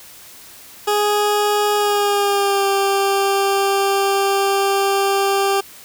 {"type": "tone with pitch glide", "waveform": "20% pulse", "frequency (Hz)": [415.3, 394.3], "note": ["G#4", "G4"], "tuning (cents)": [0, 10], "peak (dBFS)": -10, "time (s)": [0.87, 5.61], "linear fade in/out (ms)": 10, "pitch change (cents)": -90, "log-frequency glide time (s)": [1.76, 2.67], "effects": ["white hiss -41 dBFS RMS until 5.84 s"]}